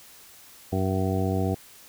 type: harmonic tone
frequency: 94.9 Hz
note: F#2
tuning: 44 cents sharp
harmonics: 1 / 2 / 3 / 4 / 5 / 7 / 8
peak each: -26 / -29 / -31 / -32 / -33 / -34 / -35 dBFS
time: 0.72-1.55 s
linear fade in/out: 10 ms
effects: white hiss -50 dBFS RMS until 1.88 s